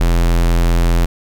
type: tone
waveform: square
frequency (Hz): 42.58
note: F1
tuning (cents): -43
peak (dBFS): -11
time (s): 0-1.06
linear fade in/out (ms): 10
effects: none